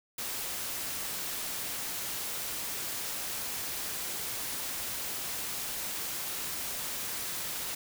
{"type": "noise", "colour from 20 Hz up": "white", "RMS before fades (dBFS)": -36, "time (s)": [0.18, 7.75], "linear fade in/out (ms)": 5, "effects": []}